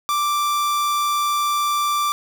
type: tone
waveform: 45% pulse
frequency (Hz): 1174.7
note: D6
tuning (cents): 0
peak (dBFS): -18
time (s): 0.09-2.12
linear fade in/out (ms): 0
effects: none